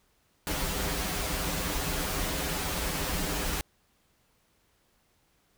pink noise with comb filter, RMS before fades -31 dBFS, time 0.47-3.61 s, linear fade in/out 0 ms, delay 8.7 ms, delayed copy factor -1, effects pink hiss -69 dBFS RMS until 5.57 s

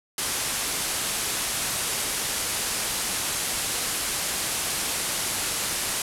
white low-pass noise, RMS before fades -28 dBFS, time 0.18-6.02 s, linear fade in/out 2 ms, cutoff 12000 Hz, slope 48 dB/octave, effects none

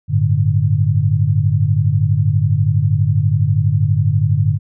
sine chord, G suspended second, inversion none, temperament just, 98 / 110.25 / 147 Hz, G2 / A2 / D3, 0 / +4 / +2 cents, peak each -16 dBFS, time 0.08-4.59 s, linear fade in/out 50 ms, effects none

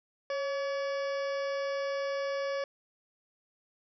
harmonic tone with a mistuned harmonic, 569 Hz, C#5, 45 cents sharp, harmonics 1 / 2 / 3 / 4 / 5 / 6 / 8 / 9 / 10, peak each -31 / -41 / -42 / -46 / -52 / -52 / -52 / -50 / -57 dBFS, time 0.3-2.64 s, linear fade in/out 2 ms, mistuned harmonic 1, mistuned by -54 cents, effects none

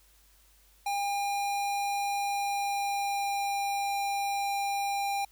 square tone with pitch glide, 805 to 799.9 Hz, G5 to G5, +46 to +35 cents, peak -29 dBFS, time 0.86-5.25 s, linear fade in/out 5 ms, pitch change -11 cents, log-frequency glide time 2.16-3.6 s, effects added 50 Hz sine -62 dBFS peak until 5.31 s + white hiss -63 dBFS RMS until 5.31 s

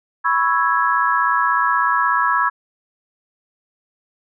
sine chord, C# minor seventh, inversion third, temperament equal with one note detuned, 987.8 / 1104.3 / 1318.5 / 1661.2 Hz, B5 / C#6 / E6 / G#6, 0 / -7 / 0 / 0 cents, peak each -20 dBFS, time 0.24-2.5 s, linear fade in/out 20 ms, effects none

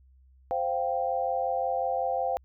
sine chord, C suspended fourth, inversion none, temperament equal, 523.3 / 698.5 / 784 Hz, C5 / F5 / G5, 0 / 0 / 0 cents, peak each -30 dBFS, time 0.51-2.37 s, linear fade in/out 0 ms, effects added 65 Hz sine -55 dBFS peak until 2.44 s

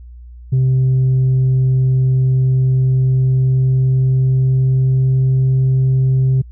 sine tone with pitch glide, 130.1 to 131.23 Hz, C3 to C3, -9 to +6 cents, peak -8 dBFS, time 0.52-6.42 s, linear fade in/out 10 ms, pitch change +15 cents, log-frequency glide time 3.04-5.47 s, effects tanh soft clip ceiling -9 dBFS + added 60 Hz sine -33 dBFS peak until 6.51 s

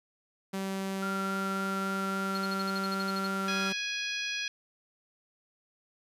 sawtooth tone, 193.1 Hz, G3, 26 cents flat, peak -28 dBFS, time 0.53-3.73 s, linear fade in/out 10 ms
sine tone with vibrato, 1378 Hz, F6, 24 cents flat, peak -33 dBFS, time 1.02-3.7 s, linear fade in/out 10 ms, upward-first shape sine, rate 3.6 Hz, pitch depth 10 cents each way
triangle tone bursts, 4281 Hz, C8, 39 cents sharp, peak -36 dBFS, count 12, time 2.35-3.268 s, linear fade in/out 2 ms, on 27 ms, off 54 ms
harmonic tone, 830.6 Hz, G#5, in tune, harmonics 2 / 3 / 4 / 5 / 6 / 7, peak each -38 / -35 / -38 / -42 / -42 / -44 dBFS, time 3.48-4.48 s, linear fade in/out 2 ms
effects resampled to 32000 Hz + 10-bit

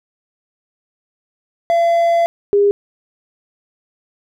triangle / sine tone pair in turn, 679 / 405.5 Hz, F5 / G#4, -49 / -41 cents, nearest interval major sixth, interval 892 cents, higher first, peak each -9 dBFS, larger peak neither, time 1.7-2.26 / 2.53-2.71 s, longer first, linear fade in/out 0 ms, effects none

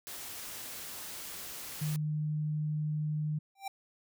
white noise, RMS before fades -43 dBFS, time 0.07-1.96 s, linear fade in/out 0 ms
sine tone, 152.1 Hz, D#3, 39 cents flat, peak -30 dBFS, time 1.81-3.39 s, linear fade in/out 10 ms
square tone with exponential growth, 784 Hz, G5, in tune, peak -33 dBFS, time 3.55-3.68 s, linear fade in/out 5 ms, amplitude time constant 27 ms
effects none

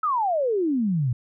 sine exponential sweep, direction down, 1318.5 to 114.7 Hz, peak -20 dBFS, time 0.03-1.13 s, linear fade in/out 5 ms, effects none

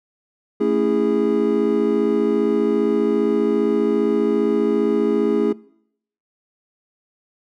triangle chord, A major seventh, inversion none, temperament just, 220 / 275 / 330 / 412.5 Hz, A3 / C#4 / E4 / G#4, 0 / -14 / +2 / -12 cents, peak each -21 / -21 / -21 / -17 dBFS, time 0.6-5.53 s, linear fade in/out 10 ms, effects noise-tail reverb RT60 0.7 s tail -22 dB re dry

